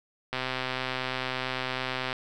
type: click train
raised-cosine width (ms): 0.3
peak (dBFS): -14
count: 233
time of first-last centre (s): 0.33-2.128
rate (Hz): 129
effects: none